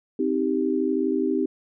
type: chord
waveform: sine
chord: C minor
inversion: none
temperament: just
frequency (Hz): 261.6 / 314 / 392.4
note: C4 / Eb4 / G4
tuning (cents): 0 / +16 / +2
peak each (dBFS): -25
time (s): 0.19-1.46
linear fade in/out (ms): 5
effects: none